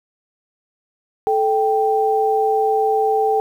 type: tone pair together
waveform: sine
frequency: 436.2 / 784 Hz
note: A4 / G5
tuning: -15 / 0 cents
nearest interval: minor seventh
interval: 1015 cents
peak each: -17 dBFS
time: 1.27-3.4 s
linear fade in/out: 0 ms
effects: 8-bit